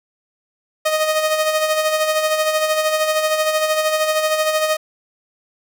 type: tone with tremolo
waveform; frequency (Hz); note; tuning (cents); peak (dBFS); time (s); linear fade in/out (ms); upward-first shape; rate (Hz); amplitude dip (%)
sawtooth; 622.3; D#5; 0; -10; 0.85-4.77; 10; sine; 13; 50
effects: none